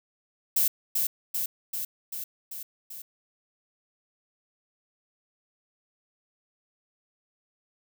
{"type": "noise with echo", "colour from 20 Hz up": "violet", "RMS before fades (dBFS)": -23, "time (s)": [0.56, 0.68], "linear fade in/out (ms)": 5, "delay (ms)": 390, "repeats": 6, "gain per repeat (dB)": -3, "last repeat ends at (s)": 3.02, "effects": []}